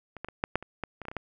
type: clicks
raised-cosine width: 0.5 ms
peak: -26 / -20 / -25 / -11 / -10 / -27 / -17 / -24 / -30 / -18 / -26 / -17 dBFS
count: 12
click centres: 0.167 / 0.246 / 0.286 / 0.439 / 0.556 / 0.626 / 0.837 / 1.017 / 1.053 / 1.084 / 1.115 / 1.167 s
effects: none